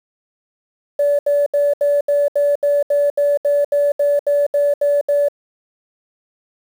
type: tone bursts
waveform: sine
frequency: 576 Hz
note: D5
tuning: 34 cents flat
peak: -11 dBFS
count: 16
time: 0.99-5.285 s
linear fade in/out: 5 ms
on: 200 ms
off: 73 ms
effects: tanh soft clip ceiling -8 dBFS + 7-bit